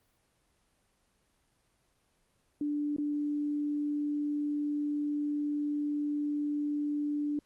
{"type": "tone with dropouts", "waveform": "sine", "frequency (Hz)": 293.7, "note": "D4", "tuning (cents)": 0, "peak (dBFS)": -29, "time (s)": [2.61, 7.39], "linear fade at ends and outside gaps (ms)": 2, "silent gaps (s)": [2.964, 2.983], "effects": ["pink hiss -72 dBFS RMS until 7.45 s", "Opus 24 kbps"]}